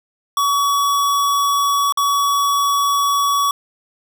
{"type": "tone with dropouts", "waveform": "square", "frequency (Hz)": 1131, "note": "C#6", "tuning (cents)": 34, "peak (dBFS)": -15, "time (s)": [0.37, 3.51], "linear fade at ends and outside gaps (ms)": 2, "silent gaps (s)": [1.924, 1.973], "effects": []}